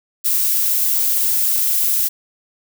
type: noise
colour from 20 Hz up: violet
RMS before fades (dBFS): -17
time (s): 0.24-2.09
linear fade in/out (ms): 20
effects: none